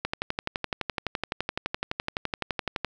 click train, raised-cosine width 0.3 ms, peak -11 dBFS, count 34, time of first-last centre 0.05-2.847 s, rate 11.8 Hz, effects none

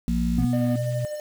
harmonic tone, 58.27 Hz, A#1, in tune, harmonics 1 / 3 / 4, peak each -25 / -25 / -25 dBFS, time 0.08-0.45 s, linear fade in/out 0 ms
triangle tone, 244.6 Hz, B3, 16 cents flat, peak -20 dBFS, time 0.38-0.76 s, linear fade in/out 5 ms
sine tone with vibrato, 122.2 Hz, B2, 18 cents flat, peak -24 dBFS, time 0.38-1.05 s, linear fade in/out 0 ms, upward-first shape square, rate 2.3 Hz, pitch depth 18 cents each way
triangle tone with tremolo, 600 Hz, D5, 37 cents sharp, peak -25 dBFS, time 0.53-1.2 s, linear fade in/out 2 ms, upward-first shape sine, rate 12 Hz, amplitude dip 45%
effects 7-bit

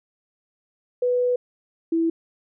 sine tone pair in turn, 493.9 / 329.6 Hz, B4 / E4, 0 / 0 cents, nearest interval perfect fifth, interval 700 cents, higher first, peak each -18 dBFS, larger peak neither, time 1.02-1.36 / 1.92-2.1 s, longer first, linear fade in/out 5 ms, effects none

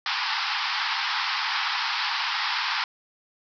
pink band-pass noise, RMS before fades -27 dBFS, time 0.06-2.84 s, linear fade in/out 2 ms, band 810 to 5300 Hz, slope 96 dB/octave, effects none

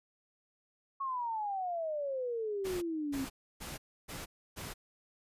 sine exponential sweep, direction down, 1108.7 to 261.6 Hz, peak -33 dBFS, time 1-3.25 s, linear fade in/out 10 ms
pink noise bursts, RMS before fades -43 dBFS, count 5, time 2.64-4.74 s, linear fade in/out 20 ms, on 180 ms, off 300 ms
effects resampled to 32000 Hz

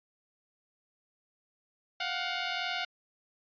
10% pulse tone pair together, 707 / 749 Hz, F5 / F#5, +21 / +21 cents, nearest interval minor second, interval 100 cents, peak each -25 / -27 dBFS, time 2-2.85 s, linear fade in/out 5 ms, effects resampled to 11025 Hz

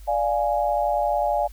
sine chord, D diminished, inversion none, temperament equal with one note detuned, 587.3 / 698.5 / 834 Hz, D5 / F5 / Ab5, 0 / 0 / +7 cents, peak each -24 dBFS, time 0.07-1.48 s, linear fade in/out 20 ms, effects added 50 Hz sine -39 dBFS peak until 1.52 s + white hiss -55 dBFS RMS until 1.52 s

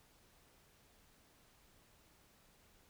silence, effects pink hiss -68 dBFS RMS until 2.89 s

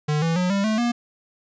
square tone with pitch steps, 150.3 / 164.85 / 180.81 / 198.32 / 217.5 / 238.6 Hz, D3 / E3 / F#3 / G3 / A3 / A#3, +40 / 0 / -40 / +20 / -20 / +41 cents, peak -20 dBFS, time 0.08-0.92 s, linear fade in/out 10 ms, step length 140 ms, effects resampled to 16000 Hz + 10-bit

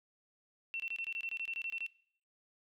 sine tone bursts, 2704 Hz, E7, 43 cents sharp, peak -36 dBFS, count 14, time 0.74-1.864 s, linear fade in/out 0 ms, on 58 ms, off 24 ms, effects noise-tail reverb RT60 0.6 s tail -21 dB re dry

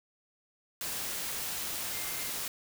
sine tone in noise, 2100 Hz, C7, 6 cents sharp, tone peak -46 dBFS, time 1.93-2.29 s, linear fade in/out 2 ms, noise white, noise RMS -36 dBFS, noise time 0.81-2.48 s, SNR -13 dB, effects none

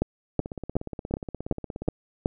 two click trains, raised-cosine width 2 ms, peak -9 / -20 dBFS, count 7 / 26, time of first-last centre 0.02-2.259 / 0.4-1.879 s, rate 2.68 / 16.9 Hz, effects none

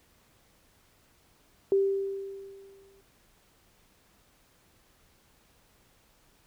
sine tone with exponential decay, 392 Hz, G4, in tune, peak -19 dBFS, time 1.72-3.01 s, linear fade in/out 1 ms, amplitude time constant 280 ms, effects pink hiss -64 dBFS RMS until 6.46 s

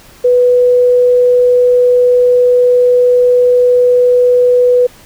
sine tone, 493.9 Hz, B4, in tune, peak -5 dBFS, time 0.24-4.87 s, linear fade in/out 10 ms, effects pink hiss -40 dBFS RMS until 5.05 s

